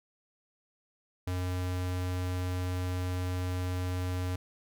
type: tone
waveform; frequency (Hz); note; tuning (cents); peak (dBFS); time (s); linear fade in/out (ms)
square; 90.8; F#2; -32; -31; 1.27-4.36; 5
effects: none